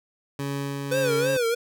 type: tone with tremolo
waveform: 20% pulse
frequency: 140 Hz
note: C#3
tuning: 18 cents sharp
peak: -22 dBFS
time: 0.39-1.37 s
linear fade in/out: 2 ms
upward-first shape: sine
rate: 1.7 Hz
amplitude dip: 25%
type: tone with vibrato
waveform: square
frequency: 493.9 Hz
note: B4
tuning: in tune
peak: -22 dBFS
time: 0.91-1.55 s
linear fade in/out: 10 ms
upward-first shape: sine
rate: 3.1 Hz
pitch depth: 140 cents each way
effects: none